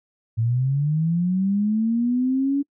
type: linear sweep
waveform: sine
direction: up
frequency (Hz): 109.9 to 284.6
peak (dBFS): -18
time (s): 0.37-2.63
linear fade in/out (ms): 20
effects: noise-tail reverb RT60 0.1 s tail -26 dB re dry